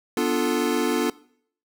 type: chord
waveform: square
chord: B half-diminished seventh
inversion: none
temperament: equal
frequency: 246.9 / 293.7 / 349.2 / 440 Hz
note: B3 / D4 / F4 / A4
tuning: 0 / 0 / 0 / 0 cents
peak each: -27 dBFS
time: 0.17-1.1 s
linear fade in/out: 2 ms
effects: noise-tail reverb RT60 0.6 s tail -21 dB re dry